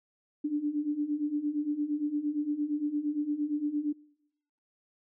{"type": "beating tone pair", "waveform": "sine", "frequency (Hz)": [290, 298.7], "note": ["D4", "D4"], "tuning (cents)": [-22, 29], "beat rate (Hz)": 8.7, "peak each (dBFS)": [-33, -29], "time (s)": [0.44, 3.93], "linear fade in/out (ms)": 10, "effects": ["noise-tail reverb RT60 0.9 s tail -26 dB re dry"]}